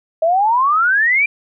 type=exponential sweep; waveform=sine; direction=up; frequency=630 to 2403 Hz; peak=-11 dBFS; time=0.22-1.26 s; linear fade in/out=5 ms; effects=none